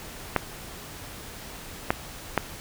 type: clicks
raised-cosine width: 0.5 ms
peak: -5 dBFS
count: 3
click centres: 0.363 / 1.905 / 2.377 s
effects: pink hiss -41 dBFS RMS until 2.6 s